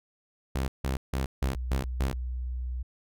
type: tone bursts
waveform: sawtooth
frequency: 66.3 Hz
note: C2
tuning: 23 cents sharp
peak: -23 dBFS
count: 6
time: 0.55-2.13 s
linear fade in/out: 5 ms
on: 130 ms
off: 160 ms
type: tone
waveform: sine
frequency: 62.1 Hz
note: B1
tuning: 10 cents sharp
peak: -30 dBFS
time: 1.42-2.83 s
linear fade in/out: 10 ms
effects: none